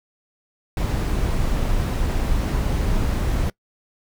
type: noise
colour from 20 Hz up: brown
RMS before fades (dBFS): -21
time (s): 0.77-3.5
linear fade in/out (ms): 2
effects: noise-tail reverb RT60 0.1 s tail -23 dB re dry

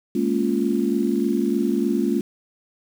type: chord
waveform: sine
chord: Bb minor seventh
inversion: third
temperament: just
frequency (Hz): 209.8 / 233.1 / 279.7 / 349.6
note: Ab3 / Bb3 / Db4 / F4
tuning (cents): +18 / 0 / +16 / +2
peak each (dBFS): -24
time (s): 0.15-2.21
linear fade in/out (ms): 5
effects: 7-bit

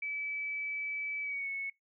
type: tone with pitch glide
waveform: sine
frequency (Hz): 2300 to 2204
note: D7 to C#7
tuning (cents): -37 to -11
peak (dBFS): -34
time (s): 0.02-1.7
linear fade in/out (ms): 5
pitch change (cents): -74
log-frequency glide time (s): 1.22-1.49
effects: noise-tail reverb RT60 0.2 s tail -25 dB re dry

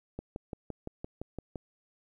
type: click train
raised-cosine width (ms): 2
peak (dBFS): -24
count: 9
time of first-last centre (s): 0.19-1.558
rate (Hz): 5.85
effects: 11-bit

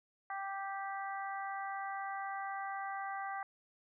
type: harmonic tone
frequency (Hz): 392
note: G4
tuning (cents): 0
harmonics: 2 / 3 / 4 / 5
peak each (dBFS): -40 / -44 / -46 / -48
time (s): 0.3-3.43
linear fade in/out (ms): 2
effects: none

